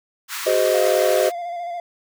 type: high-pass noise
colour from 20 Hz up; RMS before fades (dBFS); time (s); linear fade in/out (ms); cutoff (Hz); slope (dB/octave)
pink; -29; 0.28-1.32; 50; 1000; 48
type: chord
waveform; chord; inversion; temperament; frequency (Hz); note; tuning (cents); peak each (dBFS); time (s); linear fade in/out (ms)
triangle; Ab dominant seventh; third; just; 373.8 / 415.3 / 519.1 / 623; Gb4 / Ab4 / C5 / Eb5; +18 / 0 / -14 / +2; -21 / -23 / -18 / -17; 0.46-1.3; 10
type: tone with vibrato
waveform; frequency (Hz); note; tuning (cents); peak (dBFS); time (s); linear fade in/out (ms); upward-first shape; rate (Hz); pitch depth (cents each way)
triangle; 695; F5; -9; -24; 0.74-1.8; 2; square; 14; 26
effects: none